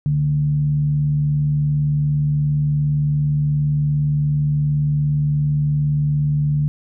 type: tone with frequency modulation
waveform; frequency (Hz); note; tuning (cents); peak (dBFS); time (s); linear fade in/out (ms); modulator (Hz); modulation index
sine; 146.83; D3; 0; -15; 0.06-6.68; 0; 77.3; 0.25
effects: none